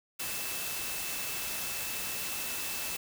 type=tone in noise; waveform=sine; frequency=2637 Hz; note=E7; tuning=in tune; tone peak=-43 dBFS; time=0.19-2.97 s; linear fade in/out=10 ms; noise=white; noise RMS=-36 dBFS; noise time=0.19-2.97 s; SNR=-10 dB; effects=none